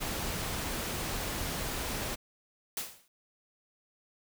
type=noise; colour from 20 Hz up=pink; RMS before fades=-35 dBFS; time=0-2.16 s; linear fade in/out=20 ms
type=noise with exponential decay; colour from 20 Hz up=white; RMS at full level=-32 dBFS; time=2.77-3.08 s; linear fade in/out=2 ms; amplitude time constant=67 ms
effects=none